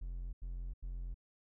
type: tone bursts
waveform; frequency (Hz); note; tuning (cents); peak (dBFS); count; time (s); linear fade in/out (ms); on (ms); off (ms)
triangle; 43.65; F1; 0; -37; 3; 0.01-1.144; 10; 320; 87
effects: none